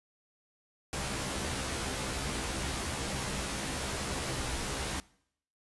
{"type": "noise with comb filter", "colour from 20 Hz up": "pink", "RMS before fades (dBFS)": -35, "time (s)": [0.93, 5], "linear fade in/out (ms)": 0, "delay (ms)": 15, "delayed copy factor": 0.85, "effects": ["noise-tail reverb RT60 0.7 s tail -23 dB re dry", "resampled to 24000 Hz"]}